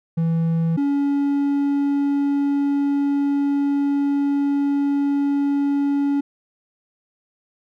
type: tone pair in turn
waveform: triangle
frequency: 164.81 / 282.6 Hz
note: E3 / C#4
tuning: 0 / +34 cents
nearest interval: major sixth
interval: 934 cents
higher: second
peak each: -15 dBFS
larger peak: neither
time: 0.17-0.77 / 0.77-6.21 s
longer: second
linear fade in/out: 10 ms
effects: none